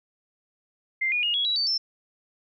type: tone with pitch steps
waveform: sine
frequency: 2093 / 2446 / 2859 / 3342 / 3906 / 4565 / 5335 Hz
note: C7 / D#7 / F7 / G#7 / B7 / D8 / E8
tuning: 0 / -30 / +40 / +10 / -20 / -50 / +20 cents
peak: -22 dBFS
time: 1.01-1.78 s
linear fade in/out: 10 ms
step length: 110 ms
effects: none